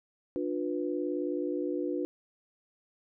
sine chord, B diminished, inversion first, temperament just, 296.3 / 355.6 / 493.9 Hz, D4 / F4 / B4, +15 / +31 / 0 cents, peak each -33 / -33 / -36 dBFS, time 0.36-2.05 s, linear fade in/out 0 ms, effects none

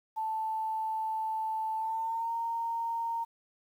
sine tone with pitch glide, 880 to 922.2 Hz, A5 to A#5, 0 to -19 cents, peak -30 dBFS, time 0.16-3.25 s, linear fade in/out 20 ms, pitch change +81 cents, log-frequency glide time 1.76-2.31 s, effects 10-bit

